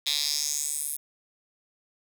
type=tone with high-pass filter sweep; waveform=10% pulse; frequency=147.1 Hz; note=D3; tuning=3 cents sharp; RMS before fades=-29 dBFS; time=0.06-0.97 s; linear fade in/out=10 ms; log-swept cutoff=3700 to 11000 Hz; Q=3.5; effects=none